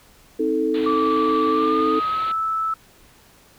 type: chord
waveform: sine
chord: A diminished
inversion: first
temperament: just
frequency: 264 / 316.8 / 440 Hz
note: C4 / Eb4 / A4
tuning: +16 / +31 / 0 cents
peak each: -26 / -22 / -21 dBFS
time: 0.39-2 s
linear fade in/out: 10 ms
type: low-pass noise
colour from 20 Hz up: white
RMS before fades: -37 dBFS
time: 0.74-2.32 s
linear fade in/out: 5 ms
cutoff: 4200 Hz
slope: 96 dB/octave
type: tone with pitch glide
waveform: sine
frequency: 1162 to 1311.9 Hz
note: D6 to E6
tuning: -19 to -9 cents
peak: -20 dBFS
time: 0.86-2.74 s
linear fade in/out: 5 ms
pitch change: +210 cents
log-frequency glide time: 1.49-2.31 s
effects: pink hiss -52 dBFS RMS until 3.58 s